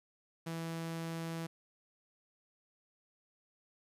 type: tone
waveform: sawtooth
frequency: 164.81 Hz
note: E3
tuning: in tune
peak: -34 dBFS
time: 0.46-1.47 s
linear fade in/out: 10 ms
effects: resampled to 32000 Hz + 11-bit